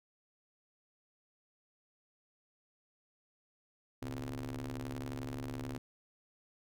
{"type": "ring-modulated tone", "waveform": "sawtooth", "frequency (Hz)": 71.4, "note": "D2", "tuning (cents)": -48, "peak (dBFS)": -32, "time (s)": [4.02, 5.78], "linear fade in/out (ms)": 5, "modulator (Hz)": 188, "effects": []}